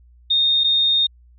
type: tone pair in turn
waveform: sine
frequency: 3680 / 3680 Hz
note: A#7 / A#7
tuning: -23 / -23 cents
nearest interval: unison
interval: 0 cents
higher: neither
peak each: -14 dBFS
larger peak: neither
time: 0.3-0.64 / 0.64-1.07 s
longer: second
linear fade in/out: 10 ms
effects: added 60 Hz sine -47 dBFS peak until 1.38 s